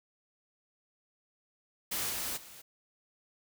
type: noise with level steps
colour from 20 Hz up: white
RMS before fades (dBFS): -34 / -36 / -51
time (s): 1.91-2.62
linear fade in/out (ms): 10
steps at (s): 2.09 / 2.36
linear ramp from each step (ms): 20
effects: none